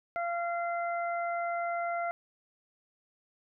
harmonic tone, 688 Hz, F5, 26 cents flat, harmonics 1 / 2 / 3, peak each -31 / -37 / -41 dBFS, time 0.16-2.11 s, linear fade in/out 0 ms, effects none

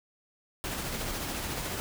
pink noise with tremolo, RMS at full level -33 dBFS, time 0.64-1.8 s, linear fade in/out 0 ms, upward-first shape triangle, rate 14 Hz, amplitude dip 35%, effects none

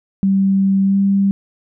sine tone with pitch glide, 194.3 to 197.13 Hz, G3 to G3, -15 to +10 cents, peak -11 dBFS, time 0.23-1.31 s, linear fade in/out 0 ms, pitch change +25 cents, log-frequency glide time 0.84-0.97 s, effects none

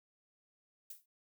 violet noise with exponential decay, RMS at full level -43 dBFS, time 0.9-1.06 s, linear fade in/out 5 ms, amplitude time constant 34 ms, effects none

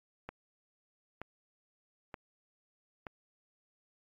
click train, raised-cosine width 0.5 ms, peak -26 dBFS, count 4, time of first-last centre 0.29-3.068 s, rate 1.08 Hz, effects AAC 48 kbps

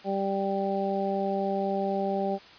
harmonic tone, 196 Hz, G3, in tune, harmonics 1 / 2 / 3 / 4, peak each -31 / -31 / -31 / -31 dBFS, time 0.04-2.39 s, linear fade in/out 50 ms, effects white hiss -50 dBFS RMS until 2.58 s + resampled to 11025 Hz

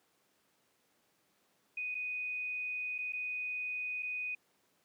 sine tone with dropouts, 2489 Hz, D#7, in tune, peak -35 dBFS, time 1.77-4.35 s, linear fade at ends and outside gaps 5 ms, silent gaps 1.946-1.95 / 2.982-2.986 / 3.124-3.132 / 4.025-4.029 s, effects pink hiss -73 dBFS RMS until 4.84 s + high-pass 200 Hz 12 dB/octave

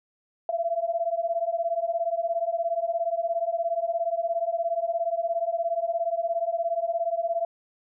sine beating tone pair, 666 / 683 Hz, E5 / F5, +18 / -39 cents, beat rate 17 Hz, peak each -27 / -27 dBFS, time 0.49-7.45 s, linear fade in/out 2 ms, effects none

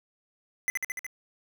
square tone with echo, 2028 Hz, B6, 45 cents sharp, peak -25 dBFS, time 0.68-0.7 s, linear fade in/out 0 ms, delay 73 ms, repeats 5, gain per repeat -2 dB, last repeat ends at 1.065 s, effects none

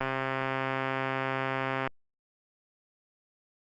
click train, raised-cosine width 0.5 ms, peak -15 dBFS, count 249, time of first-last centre 0.01-1.875 s, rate 133 Hz, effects Opus 24 kbps

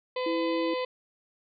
harmonic tone, 506 Hz, B4, 42 cents sharp, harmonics 1 / 2 / 4 / 5 / 6 / 7 / 8 / 9, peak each -29 / -35 / -41 / -43 / -45 / -46 / -47 / -48 dBFS, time 0.16-0.85 s, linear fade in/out 5 ms
sine tone, 329.6 Hz, E4, in tune, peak -28 dBFS, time 0.26-0.74 s, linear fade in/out 5 ms
effects none

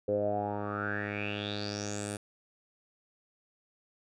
10% pulse tone with low-pass filter sweep, 103 Hz, G#2, 14 cents flat, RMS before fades -34 dBFS, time 0.08-2.17 s, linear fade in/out 5 ms, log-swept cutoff 480 to 9700 Hz, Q 8.2, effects none

